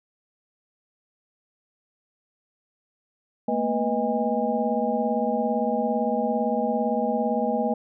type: tone cluster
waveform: sine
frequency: 221.4 / 239.1 / 489.8 / 627 / 813 Hz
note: A3 / A#3 / B4 / D#5 / G#5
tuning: +11 / +44 / -14 / +13 / -37 cents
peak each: -28 dBFS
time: 3.48-7.74 s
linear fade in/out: 5 ms
effects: none